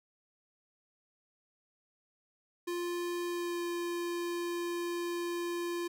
square tone with pitch glide, 349.2 to 346.2 Hz, F4 to F4, 0 to -15 cents, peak -34 dBFS, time 2.67-5.88 s, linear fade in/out 10 ms, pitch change -15 cents, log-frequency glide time 3.28-3.63 s, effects none

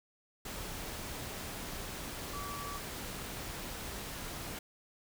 sine tone in noise, 1149 Hz, D6, 38 cents flat, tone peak -42 dBFS, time 2.33-2.78 s, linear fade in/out 5 ms, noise pink, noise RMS -42 dBFS, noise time 0.45-4.59 s, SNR -3 dB, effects none

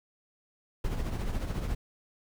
brown noise with tremolo, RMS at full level -29 dBFS, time 0.84-1.75 s, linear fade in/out 5 ms, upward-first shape triangle, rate 14 Hz, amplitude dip 60%, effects none

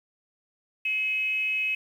sine tone with frequency modulation, 2551 Hz, D#7, 43 cents sharp, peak -24 dBFS, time 0.85-1.75 s, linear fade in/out 5 ms, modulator 418 Hz, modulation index 0.33, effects 9-bit

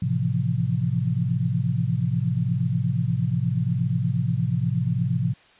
sine chord, F major seventh, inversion first, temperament equal with one note detuned, 110 / 130.81 / 164.81 / 173.21 Hz, A2 / C3 / E3 / F3, 0 / 0 / 0 / -14 cents, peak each -26 / -24 / -29 / -27 dBFS, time 0.02-5.34 s, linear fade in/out 5 ms, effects white hiss -54 dBFS RMS until 5.59 s + resampled to 8000 Hz

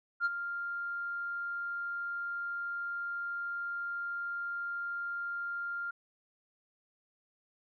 sine tone with ADSR envelope, 1396.9 Hz, F6, in tune, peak -23 dBFS, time 0.2-5.91 s, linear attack 54 ms, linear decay 28 ms, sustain -11 dB, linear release 8 ms, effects tanh soft clip ceiling -24 dBFS

